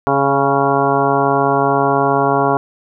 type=harmonic tone with a mistuned harmonic; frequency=138.59 Hz; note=C#3; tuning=in tune; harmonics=1 / 2 / 3 / 4 / 5 / 6 / 7 / 8 / 10; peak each=-23 / -21 / -18 / -23 / -18 / -20 / -21 / -20 / -24 dBFS; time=0.07-2.57 s; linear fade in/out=0 ms; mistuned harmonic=4; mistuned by=+18 cents; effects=none